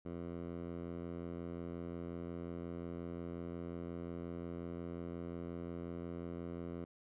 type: tone with band-pass filter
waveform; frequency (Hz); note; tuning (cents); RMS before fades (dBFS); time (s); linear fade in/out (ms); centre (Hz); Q
10% pulse; 85.6; F2; -34; -44; 0.05-6.85; 10; 250; 0.51
effects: resampled to 8000 Hz